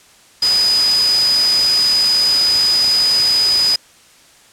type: tone in noise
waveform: sine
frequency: 4978 Hz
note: D#8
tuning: in tune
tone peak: -11 dBFS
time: 0.42-3.76 s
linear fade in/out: 5 ms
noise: white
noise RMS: -22 dBFS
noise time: 0.42-3.76 s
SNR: +8 dB
effects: white hiss -47 dBFS RMS until 4.52 s + low-pass 9000 Hz 12 dB/octave